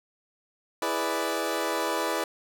20% pulse chord, E dominant seventh, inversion none, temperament equal, 329.6 / 415.3 / 493.9 / 587.3 Hz, E4 / G#4 / B4 / D5, 0 / 0 / 0 / 0 cents, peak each -27 / -28 / -27 / -27 dBFS, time 0.82-2.24 s, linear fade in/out 2 ms, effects none

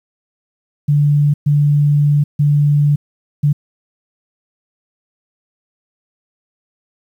sine tone bursts at uneven times, 146 Hz, D3, 10 cents flat, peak -9 dBFS, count 4, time 0.88-1.34 / 1.46-2.24 / 2.39-2.96 / 3.43-3.53 s, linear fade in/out 10 ms, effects 8-bit

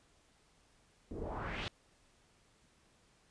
pink noise with low-pass filter sweep, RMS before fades -41 dBFS, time 1.11-1.68 s, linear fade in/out 0 ms, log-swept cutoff 320 to 4000 Hz, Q 2.4, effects pink hiss -69 dBFS RMS until 3.3 s + resampled to 22050 Hz

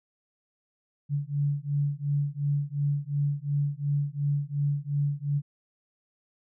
sine beating tone pair, 142.3 / 145.1 Hz, C#3 / D3, +46 / -21 cents, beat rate 2.8 Hz, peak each -28 dBFS, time 1.09-5.42 s, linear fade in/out 50 ms, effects none

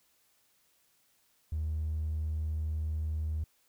triangle tone, 77.78 Hz, D#2, in tune, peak -27 dBFS, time 1.52-3.44 s, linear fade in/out 5 ms, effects tanh soft clip ceiling -27 dBFS + white hiss -70 dBFS RMS until 3.68 s

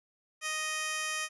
15% pulse tone with high-pass filter, 622.3 Hz, D#5, in tune, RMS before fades -34 dBFS, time 0.41-1.29 s, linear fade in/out 50 ms, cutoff 1700 Hz, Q 0.57, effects resampled to 24000 Hz

